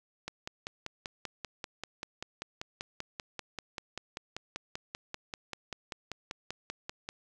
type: click train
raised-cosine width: 0.2 ms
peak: -20 dBFS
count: 36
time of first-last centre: 0.28-7.089 s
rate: 5.14 Hz
effects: none